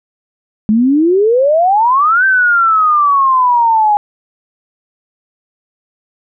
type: exponential two-way sweep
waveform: sine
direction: up then down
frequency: 207.7 to 1568 to 821 Hz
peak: -7 dBFS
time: 0.69-3.97 s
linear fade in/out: 0 ms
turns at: 2.25 s
effects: none